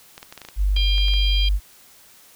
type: clicks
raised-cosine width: 0.2 ms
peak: -20 dBFS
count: 11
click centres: 0.179 / 0.229 / 0.325 / 0.377 / 0.417 / 0.45 / 0.487 / 0.766 / 0.981 / 1.083 / 1.138 s
type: tone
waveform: sine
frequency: 49 Hz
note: G1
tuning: in tune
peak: -16 dBFS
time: 0.56-1.6 s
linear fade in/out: 50 ms
type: harmonic tone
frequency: 800 Hz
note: G5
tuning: 35 cents sharp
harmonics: 3 / 4 / 5 / 6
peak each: -32 / -23 / -35 / -32 dBFS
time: 0.76-1.49 s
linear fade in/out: 5 ms
effects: white hiss -50 dBFS RMS until 2.35 s